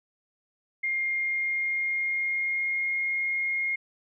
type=tone with pitch glide; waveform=sine; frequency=2121 to 2141 Hz; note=C7 to C7; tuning=+23 to +39 cents; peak=-25 dBFS; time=0.83-3.76 s; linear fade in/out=10 ms; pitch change=+16 cents; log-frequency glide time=1.15-2.95 s; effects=none